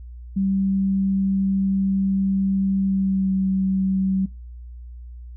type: tone with pitch glide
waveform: sine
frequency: 193.8 to 190.8 Hz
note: G3 to G3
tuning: -20 to -47 cents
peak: -18 dBFS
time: 0.36-4.26 s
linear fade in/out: 10 ms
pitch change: -27 cents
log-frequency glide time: 2.85-3.31 s
effects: noise-tail reverb RT60 0.3 s tail -25 dB re dry + added 60 Hz sine -35 dBFS peak until 5.36 s